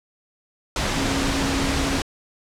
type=tone in noise; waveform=sine; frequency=273.2 Hz; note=C#4; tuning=25 cents flat; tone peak=-25 dBFS; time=0.96-1.98 s; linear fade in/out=2 ms; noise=pink; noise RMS=-23 dBFS; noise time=0.76-2.02 s; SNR=-5 dB; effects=low-pass 7000 Hz 12 dB/octave